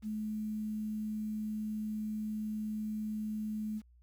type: tone with quantisation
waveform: sine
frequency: 214.6 Hz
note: A3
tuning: 43 cents flat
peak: -34 dBFS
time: 0.02-3.82 s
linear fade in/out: 50 ms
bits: 10
effects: added 60 Hz sine -59 dBFS peak until 4.02 s